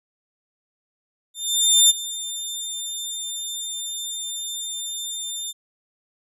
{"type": "tone with ADSR envelope", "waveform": "20% pulse", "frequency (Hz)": 3598, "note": "A7", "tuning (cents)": 38, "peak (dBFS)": -5, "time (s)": [1.34, 5.53], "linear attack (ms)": 560, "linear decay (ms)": 20, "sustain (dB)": -17, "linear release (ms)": 30, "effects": []}